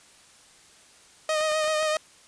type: tone with vibrato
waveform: sawtooth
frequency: 620 Hz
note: D#5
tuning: 6 cents flat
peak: -19 dBFS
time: 1.29-1.97 s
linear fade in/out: 2 ms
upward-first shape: sine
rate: 7.8 Hz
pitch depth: 27 cents each way
type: clicks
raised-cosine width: 0.3 ms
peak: -24 dBFS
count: 6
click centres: 1.409 / 1.518 / 1.643 / 1.678 / 1.828 / 1.962 s
effects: white hiss -54 dBFS RMS until 2.27 s + resampled to 22050 Hz